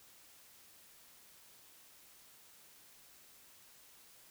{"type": "silence", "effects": ["white hiss -61 dBFS RMS until 4.3 s"]}